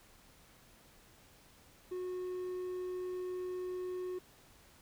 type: tone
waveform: triangle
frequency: 364.9 Hz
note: F#4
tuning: 24 cents flat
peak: -35 dBFS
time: 1.91-4.19 s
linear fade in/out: 10 ms
effects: pink hiss -62 dBFS RMS until 4.81 s